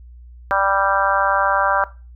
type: harmonic tone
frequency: 196 Hz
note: G3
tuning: in tune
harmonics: 3 / 4 / 5 / 6 / 7 / 8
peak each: -22 / -22 / -22 / -22 / -22 / -22 dBFS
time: 0.51-1.84 s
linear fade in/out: 0 ms
effects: noise-tail reverb RT60 0.3 s tail -17 dB re dry + added 60 Hz sine -38 dBFS peak until 2.15 s